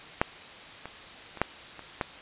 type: clicks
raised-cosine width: 0.5 ms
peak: -6 / -23 / -26 / -7 / -27 / -12 dBFS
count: 6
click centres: 0.215 / 0.856 / 1.373 / 1.416 / 1.793 / 2.012 s
effects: white hiss -45 dBFS RMS until 2.21 s + resampled to 8000 Hz